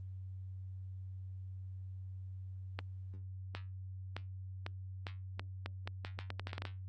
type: accelerating click train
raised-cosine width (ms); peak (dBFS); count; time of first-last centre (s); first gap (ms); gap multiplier
0.3; -24; 17; 2.79-6.653; 760; 0.81
effects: added 94 Hz sine -43 dBFS peak until 6.88 s + Opus 24 kbps